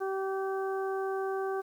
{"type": "harmonic tone", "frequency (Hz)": 385.6, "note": "G4", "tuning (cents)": -28, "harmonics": [1, 2, 3, 4], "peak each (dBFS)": [-31, -37, -41, -43], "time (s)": [0, 1.62], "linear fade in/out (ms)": 20, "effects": ["10-bit"]}